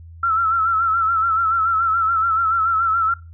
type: tone with vibrato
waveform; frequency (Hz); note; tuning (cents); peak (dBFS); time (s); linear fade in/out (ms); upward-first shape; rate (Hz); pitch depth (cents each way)
sine; 1334; E6; +20; -15; 0.23-3.14; 5; sine; 7; 62
effects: noise-tail reverb RT60 0.3 s tail -24 dB re dry + added 83 Hz sine -37 dBFS peak until 3.33 s